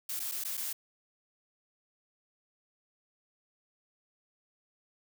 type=noise with dropouts; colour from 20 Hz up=blue; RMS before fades=-36 dBFS; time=0.09-0.73 s; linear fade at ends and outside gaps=5 ms; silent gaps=0.195-0.2 / 0.315-0.319 / 0.439-0.448 / 0.571-0.575 s; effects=none